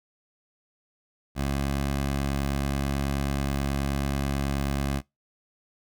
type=tone; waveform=15% pulse; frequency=69.3 Hz; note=C#2; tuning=in tune; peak=-19 dBFS; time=1.35-5.02 s; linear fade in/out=50 ms; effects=noise-tail reverb RT60 0.2 s tail -23 dB re dry